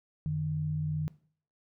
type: tone pair together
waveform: sine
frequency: 90.8 / 152.71 Hz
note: F#2 / D#3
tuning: -32 / -32 cents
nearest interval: major sixth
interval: 900 cents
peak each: -38 / -29 dBFS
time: 0.26-1.08 s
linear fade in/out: 0 ms
effects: noise-tail reverb RT60 0.5 s tail -20 dB re dry